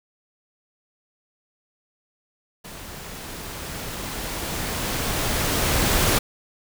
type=noise with level ramp; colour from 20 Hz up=pink; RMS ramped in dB=-39 to -19 dBFS; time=2.64-6.19 s; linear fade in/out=10 ms; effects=none